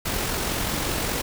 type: noise with amplitude modulation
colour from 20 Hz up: pink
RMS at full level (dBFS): -25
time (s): 0.05-1.22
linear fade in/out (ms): 10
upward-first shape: sine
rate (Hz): 45.3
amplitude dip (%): 30
effects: none